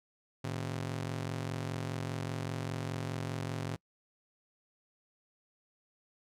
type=ring-modulated tone; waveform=sawtooth; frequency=130.81 Hz; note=C3; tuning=in tune; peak=-28 dBFS; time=0.44-3.76 s; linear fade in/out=0 ms; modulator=22.5 Hz; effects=noise-tail reverb RT60 0.1 s tail -26 dB re dry + low-pass 10000 Hz 12 dB/octave